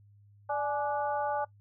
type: harmonic tone with a mistuned harmonic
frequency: 293.7 Hz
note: D4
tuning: in tune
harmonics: 2 / 3 / 4 / 5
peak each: -33 / -31 / -39 / -41 dBFS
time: 0.49-1.45 s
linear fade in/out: 10 ms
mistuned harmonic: 3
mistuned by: -66 cents
effects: noise-tail reverb RT60 0.1 s tail -19 dB re dry + added 102 Hz sine -56 dBFS peak until 1.6 s